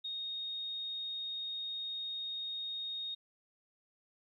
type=tone; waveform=sine; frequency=3719 Hz; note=A#7; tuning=5 cents flat; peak=-37 dBFS; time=0.04-3.15 s; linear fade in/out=10 ms; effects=13-bit